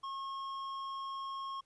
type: tone with hard clipping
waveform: sine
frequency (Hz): 1084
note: C#6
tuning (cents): -39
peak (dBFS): -40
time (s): 0.03-1.61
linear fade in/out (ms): 10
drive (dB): 8
effects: pink hiss -75 dBFS RMS until 1.65 s + resampled to 22050 Hz